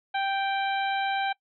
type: harmonic tone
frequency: 784 Hz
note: G5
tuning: in tune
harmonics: 1 / 2 / 3 / 4 / 5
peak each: -26 / -32 / -36 / -38 / -40 dBFS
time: 0.14-1.33 s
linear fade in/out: 10 ms
effects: noise-tail reverb RT60 0.1 s tail -23 dB re dry